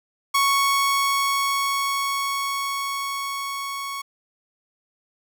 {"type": "tone with level ramp", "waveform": "sawtooth", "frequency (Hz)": 1108.7, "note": "C#6", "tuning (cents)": 0, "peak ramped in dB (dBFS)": [-13, -25], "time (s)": [0.34, 4.02], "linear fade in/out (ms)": 10, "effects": []}